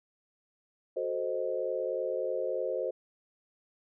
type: chord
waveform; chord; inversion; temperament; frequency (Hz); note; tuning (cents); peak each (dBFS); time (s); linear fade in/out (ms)
sine; F# diminished seventh; none; equal; 370 / 440 / 523.3 / 622.3; F#4 / A4 / C5 / Eb5; 0 / 0 / 0 / 0; -37 / -37 / -32 / -37; 0.96-2.91; 10
effects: none